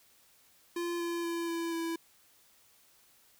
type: tone with pitch steps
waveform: square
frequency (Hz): 344.8 / 341.4 / 338.1 / 334.8 / 331.5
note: F4 / F4 / E4 / E4 / E4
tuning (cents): -22 / -39 / +44 / +27 / +10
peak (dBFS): -33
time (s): 0.76-1.96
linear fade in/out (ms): 5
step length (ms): 240
effects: white hiss -64 dBFS RMS until 3.39 s